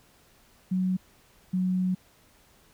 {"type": "tone pair in turn", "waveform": "sine", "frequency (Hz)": [185.3, 184.23], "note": ["F#3", "F#3"], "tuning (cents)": [3, -7], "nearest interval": "unison", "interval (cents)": 10, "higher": "first", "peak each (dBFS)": -23, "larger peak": "neither", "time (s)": [[0.71, 0.97], [1.53, 1.95]], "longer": "second", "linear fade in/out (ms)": 10, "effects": ["pink hiss -60 dBFS RMS until 2.73 s"]}